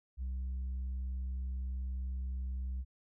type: tone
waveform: sine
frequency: 64.2 Hz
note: C2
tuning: 32 cents flat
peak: -32 dBFS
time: 0.17-2.85 s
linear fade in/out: 50 ms
effects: tanh soft clip ceiling -34 dBFS